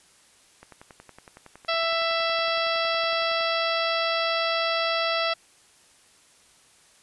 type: click train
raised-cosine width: 0.5 ms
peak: -29 dBFS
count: 31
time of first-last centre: 0.63-3.408 s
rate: 10.8 Hz
type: harmonic tone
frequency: 663 Hz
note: E5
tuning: 10 cents sharp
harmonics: 1 / 2 / 3 / 4 / 5 / 6 / 7 / 8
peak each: -27 / -28 / -32 / -32 / -32 / -35 / -34 / -37 dBFS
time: 1.68-5.34 s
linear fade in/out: 10 ms
effects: white hiss -57 dBFS RMS until 7.02 s + resampled to 24000 Hz